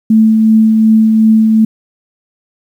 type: tone with tremolo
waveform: sine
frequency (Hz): 220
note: A3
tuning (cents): 0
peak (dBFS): -3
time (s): 0.1-1.65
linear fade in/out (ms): 5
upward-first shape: triangle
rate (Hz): 2.7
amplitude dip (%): 30
effects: 7-bit